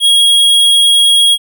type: tone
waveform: square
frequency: 3297 Hz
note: G#7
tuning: 13 cents flat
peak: -6 dBFS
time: 0-1.38 s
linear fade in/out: 50 ms
effects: none